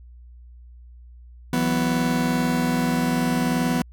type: chord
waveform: 40% pulse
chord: E suspended second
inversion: none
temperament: just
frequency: 164.81 / 185.42 / 247.2 Hz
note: E3 / F#3 / B3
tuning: 0 / +4 / +2 cents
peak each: -25 / -27 / -21 dBFS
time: 1.53-3.82 s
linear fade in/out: 2 ms
effects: added 60 Hz sine -42 dBFS peak until 3.92 s